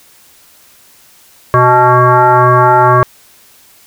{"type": "tone with frequency modulation", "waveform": "sine", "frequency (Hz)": 123.47, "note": "B2", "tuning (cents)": 0, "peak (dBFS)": -4, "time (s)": [1.54, 3.03], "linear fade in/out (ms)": 0, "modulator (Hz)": 249, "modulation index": 5.1, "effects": ["white hiss -44 dBFS RMS until 3.86 s"]}